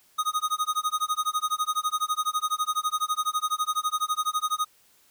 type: tone with tremolo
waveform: square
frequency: 1244.5 Hz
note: D#6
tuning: in tune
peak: -22 dBFS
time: 0.18-4.65 s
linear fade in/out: 10 ms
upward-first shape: sine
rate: 12 Hz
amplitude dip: 100%
effects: white hiss -61 dBFS RMS until 5.1 s